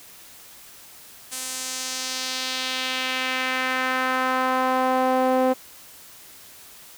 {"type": "tone with band-pass filter sweep", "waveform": "sawtooth", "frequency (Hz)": 258.1, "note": "C4", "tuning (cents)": -23, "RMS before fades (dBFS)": -24, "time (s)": [1.31, 5.54], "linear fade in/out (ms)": 20, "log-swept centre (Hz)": [9100, 560], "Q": 1.5, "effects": ["white hiss -46 dBFS RMS until 6.97 s"]}